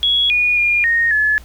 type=tone with pitch steps; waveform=sine; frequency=3346 / 2451 / 2417 / 1856 / 1716 Hz; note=G#7 / D#7 / D7 / A#6 / A6; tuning=+12 / -27 / +49 / -8 / -44 cents; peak=-12 dBFS; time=0.03-1.38 s; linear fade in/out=0 ms; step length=270 ms; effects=added 60 Hz sine -38 dBFS peak until 1.44 s + pink hiss -46 dBFS RMS until 1.44 s

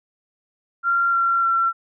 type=tone with pitch steps; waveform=sine; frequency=1381 / 1368.3 / 1355.7 Hz; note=F6 / F6 / E6; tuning=-20 / -36 / +48 cents; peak=-16 dBFS; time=0.83-1.73 s; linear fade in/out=50 ms; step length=300 ms; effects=none

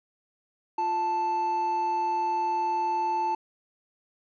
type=tone pair together; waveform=triangle; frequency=349.2 / 879.9 Hz; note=F4 / A5; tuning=0 / 0 cents; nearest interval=octave + major third; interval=1600 cents; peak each=-33 / -22 dBFS; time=0.78-3.35 s; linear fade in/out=5 ms; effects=tanh soft clip ceiling -17 dBFS + resampled to 16000 Hz

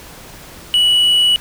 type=tone; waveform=triangle; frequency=2941 Hz; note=F#7; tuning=11 cents flat; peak=-8 dBFS; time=0.74-1.36 s; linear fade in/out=0 ms; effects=pink hiss -37 dBFS RMS until 1.4 s

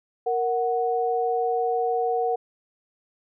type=tone pair together; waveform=sine; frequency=466.2 / 740 Hz; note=A#4 / F#5; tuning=0 / 0 cents; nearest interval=minor sixth; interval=800 cents; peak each=-24 dBFS; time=0.26-2.36 s; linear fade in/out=10 ms; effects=none

